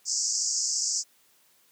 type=band-pass noise; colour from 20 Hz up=white; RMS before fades=-28 dBFS; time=0.05-1.04 s; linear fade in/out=50 ms; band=4900 to 7600 Hz; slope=96 dB/octave; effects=white hiss -63 dBFS RMS until 1.71 s + high-pass 100 Hz 12 dB/octave

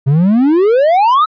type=exponential sweep; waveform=triangle; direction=up; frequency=130.1 to 1318.5 Hz; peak=-5 dBFS; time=0.06-1.26 s; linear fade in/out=20 ms; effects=resampled to 11025 Hz

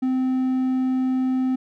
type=tone; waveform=triangle; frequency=258.5 Hz; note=C4; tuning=21 cents flat; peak=-17 dBFS; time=0.02-1.56 s; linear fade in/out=10 ms; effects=none

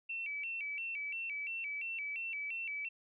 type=tone with vibrato; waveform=sine; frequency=2489 Hz; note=D#7; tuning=in tune; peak=-37 dBFS; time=0.09-2.89 s; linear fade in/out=10 ms; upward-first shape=square; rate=2.9 Hz; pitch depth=140 cents each way; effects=none

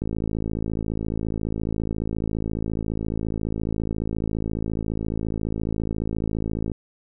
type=click train; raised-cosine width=3 ms; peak=-14 dBFS; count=366; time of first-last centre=0.02-6.717 s; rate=54.5 Hz; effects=none

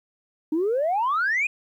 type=exponential sweep; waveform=sine; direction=up; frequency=298.5 to 2536 Hz; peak=-19 dBFS; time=0.52-1.47 s; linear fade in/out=5 ms; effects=tanh soft clip ceiling -17 dBFS + 10-bit

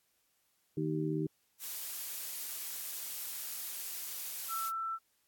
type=harmonic tone; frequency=77.78 Hz; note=D#2; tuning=in tune; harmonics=2 / 3 / 4 / 5; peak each=-35 / -46 / -35 / -37 dBFS; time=0.77-1.27 s; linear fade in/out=5 ms
type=noise; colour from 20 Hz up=blue; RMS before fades=-40 dBFS; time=1.59-4.72 s; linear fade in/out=50 ms
type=tone; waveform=sine; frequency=1333 Hz; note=E6; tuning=19 cents sharp; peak=-34 dBFS; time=4.48-4.99 s; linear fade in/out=50 ms
effects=white hiss -75 dBFS RMS until 5.27 s + AAC 64 kbps

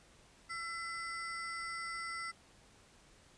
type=ring-modulated tone; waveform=square; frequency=1681 Hz; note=G#6; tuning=20 cents sharp; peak=-37 dBFS; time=0.49-2.32 s; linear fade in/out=20 ms; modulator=337 Hz; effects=pink hiss -63 dBFS RMS until 3.37 s + resampled to 22050 Hz

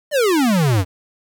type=exponential sweep; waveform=square; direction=down; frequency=624 to 86.2 Hz; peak=-14 dBFS; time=0.11-0.85 s; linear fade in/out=50 ms; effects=8-bit

